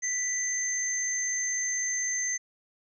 sine tone pair together, 1975.5 / 6272 Hz, B6 / G8, 0 / 0 cents, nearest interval octave + minor sixth, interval 2000 cents, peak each -33 / -28 dBFS, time 0.02-2.38 s, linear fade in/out 20 ms, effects none

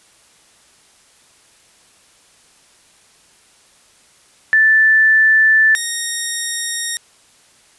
sine / 5% pulse tone pair in turn, 1760 / 1864.7 Hz, A6 / A#6, 0 / 0 cents, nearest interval minor second, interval 100 cents, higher second, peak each -8 dBFS, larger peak neither, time 4.53-5.75 / 5.75-6.97 s, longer neither, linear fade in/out 0 ms, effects white hiss -51 dBFS RMS until 7.78 s + resampled to 24000 Hz

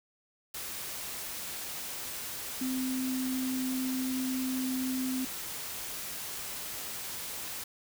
sine tone in noise, 258.8 Hz, C4, 19 cents flat, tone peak -30 dBFS, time 2.61-5.25 s, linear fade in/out 5 ms, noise white, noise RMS -39 dBFS, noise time 0.54-7.64 s, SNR +6 dB, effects none

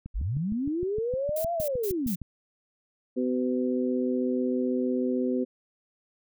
click train, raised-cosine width 5 ms, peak -25 dBFS, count 15, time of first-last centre 0.06-2.217 s, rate 6.49 Hz
sine linear two-way sweep, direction up then down, 34.63 to 697 to 165 Hz, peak -26 dBFS, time 0.14-2.16 s, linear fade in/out 20 ms, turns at 1.53 s
violet noise bursts, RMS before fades -36 dBFS, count 4, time 1.36-2.154 s, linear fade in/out 5 ms, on 86 ms, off 150 ms
harmonic tone, 126.3 Hz, B2, 39 cents sharp, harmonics 2 / 3 / 4, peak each -26 / -30 / -32 dBFS, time 3.16-5.45 s, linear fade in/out 20 ms
effects none

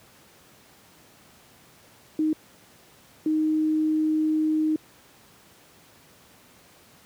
sine tone bursts at uneven times, 311.1 Hz, D#4, in tune, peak -20 dBFS, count 2, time 2.19-2.33 / 3.26-4.76 s, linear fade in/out 2 ms, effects pink hiss -54 dBFS RMS until 7.05 s + high-pass 100 Hz 12 dB/octave

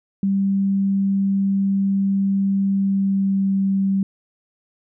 sine tone with pitch glide, 196 to 194.53 Hz, G3 to G3, 0 to -13 cents, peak -16 dBFS, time 0.23-4.03 s, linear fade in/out 2 ms, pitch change -13 cents, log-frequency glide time 2.74-3.51 s, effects none

